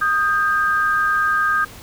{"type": "tone pair together", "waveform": "sine", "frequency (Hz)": [1240, 1592.7], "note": ["D#6", "G6"], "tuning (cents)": [-6, 27], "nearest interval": "major third", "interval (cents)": 433, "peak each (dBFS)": -18, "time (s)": [0.01, 1.65], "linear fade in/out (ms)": 10, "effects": ["pink hiss -40 dBFS RMS until 1.82 s"]}